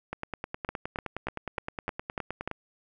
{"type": "two click trains", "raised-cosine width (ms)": 0.5, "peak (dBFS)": [-16, -18], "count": [7, 24], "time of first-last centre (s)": [[0.69, 2.476], [0.13, 2.513]], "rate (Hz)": [3.36, 9.65], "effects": []}